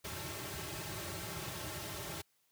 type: noise with comb filter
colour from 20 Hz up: pink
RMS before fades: -42 dBFS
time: 0.04-2.22 s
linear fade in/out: 10 ms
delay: 4.1 ms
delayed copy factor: -1
effects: white hiss -75 dBFS RMS until 2.51 s + high-pass 80 Hz 12 dB/octave